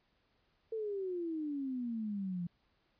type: exponential sweep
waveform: sine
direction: down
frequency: 453.5 to 170 Hz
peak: -35 dBFS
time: 0.72-2.47 s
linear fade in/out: 5 ms
effects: pink hiss -75 dBFS RMS until 2.99 s + resampled to 11025 Hz